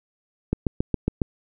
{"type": "click train", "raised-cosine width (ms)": 3, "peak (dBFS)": -8, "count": 6, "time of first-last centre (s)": [0.53, 1.218], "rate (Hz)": 7.27, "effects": []}